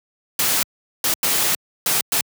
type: noise bursts at uneven times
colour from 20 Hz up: white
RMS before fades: -19 dBFS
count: 5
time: 0.39-0.63 / 1.04-1.14 / 1.23-1.55 / 1.86-2.01 / 2.12-2.21 s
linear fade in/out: 2 ms
effects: high-pass 100 Hz 12 dB/octave